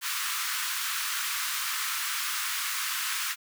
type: high-pass noise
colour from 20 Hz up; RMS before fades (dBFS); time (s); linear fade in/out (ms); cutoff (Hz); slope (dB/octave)
pink; -31; 0.01-3.36; 50; 1100; 48
effects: none